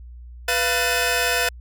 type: tone cluster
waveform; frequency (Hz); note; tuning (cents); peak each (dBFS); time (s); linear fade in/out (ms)
sawtooth; 492.3 / 690 / 1497 / 1778 / 2539; B4 / F5 / F#6 / A6 / D#7; -6 / -21 / +20 / +18 / +34; -22; 0.48-1.49; 5
effects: added 60 Hz sine -37 dBFS peak until 1.6 s

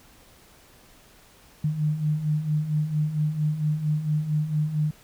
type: beating tone pair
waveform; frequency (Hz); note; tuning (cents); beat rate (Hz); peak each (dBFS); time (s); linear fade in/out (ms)
sine; 149 / 153.4; D3 / D#3; +25 / -24; 4.4; -29 / -23; 1.64-4.91; 5
effects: pink hiss -54 dBFS RMS until 5.03 s

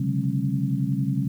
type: tone cluster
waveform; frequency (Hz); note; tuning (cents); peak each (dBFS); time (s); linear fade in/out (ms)
sine; 132.3 / 143.2 / 185.7 / 206 / 272.3; C3 / D3 / F#3 / G#3 / C#4; +20 / -43 / +7 / -14 / -31; -26 / -27 / -29 / -29 / -30; 0-1.28; 5
effects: 9-bit

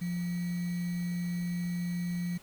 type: tone with sample-and-hold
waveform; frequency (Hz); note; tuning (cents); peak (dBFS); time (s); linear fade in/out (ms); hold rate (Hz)
sine; 175.2; F3; +6; -30; 0.01-2.38; 10; 2100
effects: pink hiss -56 dBFS RMS until 2.42 s

